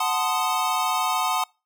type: chord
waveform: square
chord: F# diminished seventh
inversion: none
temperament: equal with one note detuned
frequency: 740 / 880 / 1033.3 / 1244.5 Hz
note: F#5 / A5 / C6 / Eb6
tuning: 0 / 0 / -22 / 0 cents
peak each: -28 dBFS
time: 0-1.44 s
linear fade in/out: 5 ms
effects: noise-tail reverb RT60 0.3 s tail -26 dB re dry